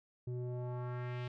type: tone with low-pass filter sweep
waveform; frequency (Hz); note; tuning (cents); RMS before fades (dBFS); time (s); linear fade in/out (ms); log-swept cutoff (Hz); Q
square; 123.47; B2; 0; -40; 0.27-1.28; 5; 300 to 3300; 1.6
effects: none